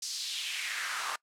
pink noise with high-pass filter sweep, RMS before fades -35 dBFS, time 0.02-1.16 s, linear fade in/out 5 ms, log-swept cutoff 5500 to 1000 Hz, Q 2.7, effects noise-tail reverb RT60 0.1 s tail -23 dB re dry + low-pass 9000 Hz 12 dB/octave

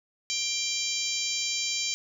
harmonic tone, 789 Hz, G5, 11 cents sharp, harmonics 3 / 4 / 5 / 6 / 7 / 8 / 9, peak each -35 / -35 / -35 / -35 / -35 / -35 / -35 dBFS, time 0.3-1.94 s, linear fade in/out 0 ms, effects 9-bit

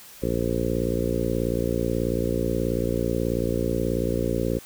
harmonic tone with a mistuned harmonic, 58.4 Hz, A#1, 4 cents sharp, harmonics 1 / 2 / 3 / 4 / 5 / 6 / 7 / 8 / 9, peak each -31 / -31 / -31 / -31 / -31 / -31 / -31 / -31 / -31 dBFS, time 0.22-4.59 s, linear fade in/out 10 ms, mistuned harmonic 1, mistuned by +20 cents, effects white hiss -46 dBFS RMS until 4.65 s

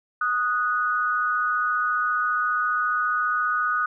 sine tone pair together, 1240.3 / 1475 Hz, D#6 / F#6, -6 / -6 cents, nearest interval minor third, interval 300 cents, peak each -23 / -24 dBFS, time 0.21-3.86 s, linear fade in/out 5 ms, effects none

